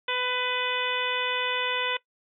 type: harmonic tone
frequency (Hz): 499.2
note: B4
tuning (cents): +19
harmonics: 1 / 2 / 3 / 4 / 5 / 6 / 7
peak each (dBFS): -33 / -33 / -33 / -33 / -33 / -33 / -33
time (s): 0.08-1.97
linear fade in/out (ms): 5
effects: noise-tail reverb RT60 0.1 s tail -19 dB re dry